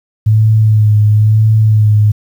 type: tone with vibrato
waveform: sine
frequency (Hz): 107.5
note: A2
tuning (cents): -40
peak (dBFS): -5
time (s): 0.26-2.12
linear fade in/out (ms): 10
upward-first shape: sine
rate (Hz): 1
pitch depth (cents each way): 32
effects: 7-bit